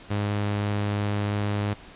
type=tone; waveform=sawtooth; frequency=102.9 Hz; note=G#2; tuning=16 cents flat; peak=-20 dBFS; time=0.1-1.74 s; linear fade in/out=10 ms; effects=pink hiss -47 dBFS RMS until 1.95 s + resampled to 8000 Hz